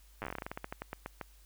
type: slowing click train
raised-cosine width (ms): 0.5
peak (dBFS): -23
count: 20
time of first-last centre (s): 0.22-1.213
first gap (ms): 9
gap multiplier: 1.17
effects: added 50 Hz sine -57 dBFS peak until 1.45 s + white hiss -65 dBFS RMS until 1.45 s